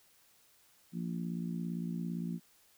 harmonic tone, 57.6 Hz, A#1, 20 cents flat, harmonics 3 / 4 / 5 / 6, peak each -36 / -40 / -48 / -51 dBFS, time 0.92-2.4 s, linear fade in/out 50 ms, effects white hiss -66 dBFS RMS until 2.77 s

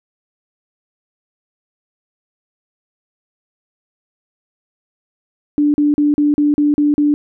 sine tone bursts, 293.7 Hz, D4, in tune, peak -10 dBFS, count 8, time 5.58-7.14 s, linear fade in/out 0 ms, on 160 ms, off 40 ms, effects none

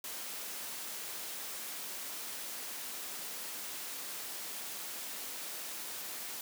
white high-pass noise, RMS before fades -42 dBFS, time 0.04-6.41 s, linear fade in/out 2 ms, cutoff 210 Hz, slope 12 dB/octave, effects none

